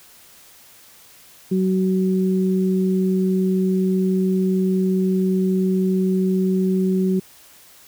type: tone pair together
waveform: sine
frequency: 187.54 / 374.7 Hz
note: F#3 / F#4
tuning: +24 / +22 cents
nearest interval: octave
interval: 1198 cents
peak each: -17 / -22 dBFS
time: 1.51-7.2 s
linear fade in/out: 10 ms
effects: white hiss -48 dBFS RMS until 7.87 s